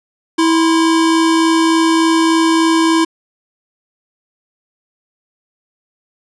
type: tone pair together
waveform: square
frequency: 326.2 / 1042 Hz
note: E4 / C6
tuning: -18 / -7 cents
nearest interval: octave + minor sixth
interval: 2011 cents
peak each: -11 / -19 dBFS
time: 0.38-3.05 s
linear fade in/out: 10 ms
effects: resampled to 22050 Hz + 8-bit